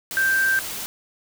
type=tone in noise; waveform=sine; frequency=1570 Hz; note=G6; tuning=2 cents sharp; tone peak=-17 dBFS; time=0.17-0.59 s; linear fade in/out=0 ms; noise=white; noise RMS=-31 dBFS; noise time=0.11-0.86 s; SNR=+11 dB; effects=none